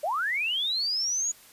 sine linear sweep, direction up, 546 to 6860 Hz, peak -25 dBFS, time 0.03-1.32 s, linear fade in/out 10 ms, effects white hiss -53 dBFS RMS until 1.52 s + resampled to 32000 Hz

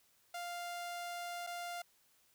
sawtooth tone with dropouts, 698.5 Hz, F5, in tune, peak -37 dBFS, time 0.34-1.82 s, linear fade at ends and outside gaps 5 ms, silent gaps 1.467-1.471 s, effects white hiss -71 dBFS RMS until 2.34 s

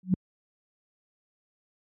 sine tone with exponential growth, 184.8 Hz, F#3, 2 cents flat, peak -15 dBFS, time 0.03-0.14 s, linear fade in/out 2 ms, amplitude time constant 23 ms, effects high-pass 80 Hz 12 dB/octave

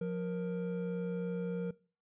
triangle tone pair together, 177.4 / 469 Hz, F3 / A#4, +27 / +11 cents, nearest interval octave + perfect fourth, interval 1684 cents, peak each -33 / -35 dBFS, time 0.01-1.71 s, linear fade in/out 5 ms, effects noise-tail reverb RT60 0.4 s tail -22 dB re dry + resampled to 8000 Hz

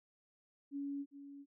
sine tone with echo, 281.3 Hz, C#4, 26 cents sharp, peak -38 dBFS, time 0.71-1.06 s, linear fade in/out 50 ms, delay 400 ms, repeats 1, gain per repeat -11 dB, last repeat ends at 1.46 s, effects none

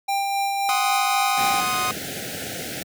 square tone with tremolo, 793 Hz, G5, 20 cents sharp, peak -21 dBFS, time 0.08-1.61 s, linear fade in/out 10 ms, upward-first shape sine, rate 3.8 Hz, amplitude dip 25%
sawtooth chord, C diminished, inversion second, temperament equal, 740 / 1046.5 / 1244.5 Hz, Gb5 / C6 / Eb6, 0 / 0 / 0 cents, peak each -24 / -25 / -20 dBFS, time 0.69-1.91 s, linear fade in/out 0 ms
pink band-stop noise, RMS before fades -30 dBFS, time 1.37-2.83 s, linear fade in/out 5 ms, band 800 to 1400 Hz, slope 96 dB/octave
effects high-pass 150 Hz 12 dB/octave

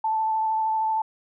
sine tone with vibrato, 879 Hz, A5, 2 cents flat, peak -21 dBFS, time 0.04-1.02 s, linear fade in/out 5 ms, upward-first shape sine, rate 13 Hz, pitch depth 13 cents each way, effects none

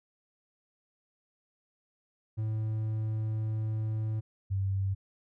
triangle / sine tone pair in turn, 109.2 / 97.03 Hz, A2 / G2, -13 / -17 cents, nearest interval major second, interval 204 cents, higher first, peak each -27 dBFS, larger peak neither, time 2.37-4.21 / 4.5-4.95 s, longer first, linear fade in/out 20 ms, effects none

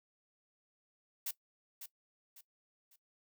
blue noise with echo, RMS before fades -38 dBFS, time 1.26-1.31 s, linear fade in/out 5 ms, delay 550 ms, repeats 3, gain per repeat -9 dB, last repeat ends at 2.96 s, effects noise-tail reverb RT60 0.1 s tail -17 dB re dry

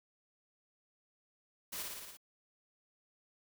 white noise with echo, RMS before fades -42 dBFS, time 1.72-1.83 s, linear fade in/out 10 ms, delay 57 ms, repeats 6, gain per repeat -2 dB, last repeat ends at 2.172 s, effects none

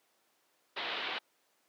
white low-pass noise, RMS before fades -37 dBFS, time 0.76-1.19 s, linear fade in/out 10 ms, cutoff 3900 Hz, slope 48 dB/octave, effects pink hiss -72 dBFS RMS until 1.68 s + high-pass 400 Hz 12 dB/octave

